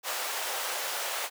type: high-pass noise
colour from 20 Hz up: pink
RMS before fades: -33 dBFS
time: 0.03-1.3 s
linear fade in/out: 50 ms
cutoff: 550 Hz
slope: 24 dB/octave
effects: none